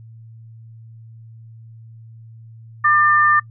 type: tone pair together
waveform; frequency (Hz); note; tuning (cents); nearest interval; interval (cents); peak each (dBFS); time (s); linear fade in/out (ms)
sine; 1197 / 1793.5; D6 / A6; +33 / +33; perfect fifth; 700; -13 / -15; 2.84-3.4; 10
effects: noise-tail reverb RT60 0.1 s tail -26 dB re dry + added 113 Hz sine -38 dBFS peak until 3.5 s